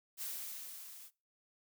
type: noise with level ramp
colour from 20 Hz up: blue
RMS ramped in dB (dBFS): -40 to -54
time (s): 0.17-1.11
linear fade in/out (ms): 50
effects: noise-tail reverb RT60 0.3 s tail -22 dB re dry